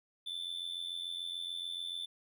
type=tone with amplitude modulation; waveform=triangle; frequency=3520 Hz; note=A7; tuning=in tune; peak=-33 dBFS; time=0.26-2.06 s; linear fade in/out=10 ms; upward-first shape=sine; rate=86.9 Hz; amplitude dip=70%; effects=none